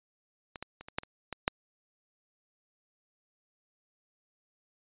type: clicks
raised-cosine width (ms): 0.3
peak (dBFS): -24 / -22 / -29 / -28 / -13 / -30 / -20 / -8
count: 8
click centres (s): 0.558 / 0.626 / 0.81 / 0.885 / 0.985 / 1.034 / 1.327 / 1.479
effects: resampled to 8000 Hz